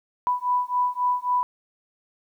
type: beating tone pair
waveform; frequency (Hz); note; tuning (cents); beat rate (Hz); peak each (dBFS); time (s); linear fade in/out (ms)
sine; 987.8 / 991.5; B5 / B5; 0 / +7; 3.7; -24; 0.27-1.43; 0
effects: 10-bit